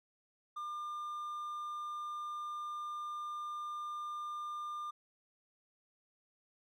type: tone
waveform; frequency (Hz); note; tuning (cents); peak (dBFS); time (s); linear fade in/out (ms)
triangle; 1200; D6; +37; -37; 0.56-4.91; 10
effects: none